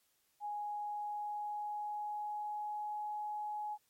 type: tone with pitch glide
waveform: sine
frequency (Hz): 830.6 to 840.7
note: G#5 to G#5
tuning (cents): 0 to +21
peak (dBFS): -37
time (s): 0.4-3.78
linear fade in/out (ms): 50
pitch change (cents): +21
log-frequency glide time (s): 0.53-3.02
effects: white hiss -75 dBFS RMS until 3.89 s + MP3 64 kbps